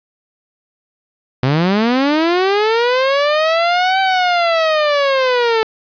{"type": "linear two-way sweep", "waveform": "sawtooth", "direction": "up then down", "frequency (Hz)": [123.47, 773, 436.8], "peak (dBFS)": -8, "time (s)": [1.43, 5.63], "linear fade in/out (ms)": 0, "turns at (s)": 4, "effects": ["resampled to 11025 Hz", "7-bit"]}